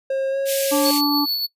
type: tone with pitch glide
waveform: triangle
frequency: 537 to 546.4 Hz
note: C5 to C#5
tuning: +45 to -25 cents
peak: -17 dBFS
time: 0.1-0.91 s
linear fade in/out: 5 ms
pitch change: +30 cents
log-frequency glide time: 0.3-0.37 s
type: high-pass noise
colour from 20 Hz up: white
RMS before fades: -24 dBFS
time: 0.45-1.02 s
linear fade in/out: 50 ms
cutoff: 2100 Hz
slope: 48 dB/octave
type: harmonic tone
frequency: 290 Hz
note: D4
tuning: 22 cents flat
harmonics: 1 / 3 / 4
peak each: -18 / -26 / -27 dBFS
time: 0.71-1.26 s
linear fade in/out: 20 ms
type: tone with tremolo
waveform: square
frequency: 4435 Hz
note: C#8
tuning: in tune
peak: -19 dBFS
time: 0.84-1.47 s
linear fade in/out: 20 ms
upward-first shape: sine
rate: 6.8 Hz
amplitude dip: 35%
effects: noise-tail reverb RT60 0.1 s tail -21 dB re dry + resampled to 32000 Hz